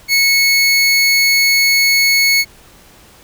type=tone; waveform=25% pulse; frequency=2200 Hz; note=C#7; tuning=14 cents flat; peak=-6 dBFS; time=0.08-2.45 s; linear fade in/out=50 ms; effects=pink hiss -44 dBFS RMS until 3.23 s